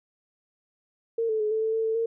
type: tone with pitch steps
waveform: sine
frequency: 457.7 / 437.2 / 425.4 / 439.5 / 442.5 / 446.9 / 444 / 457.2 Hz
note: A#4 / A4 / G#4 / A4 / A4 / A4 / A4 / A#4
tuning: -32 / -11 / +42 / -2 / +10 / +27 / +16 / -34 cents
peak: -23 dBFS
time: 1.18-2.06 s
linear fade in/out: 5 ms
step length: 110 ms
effects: none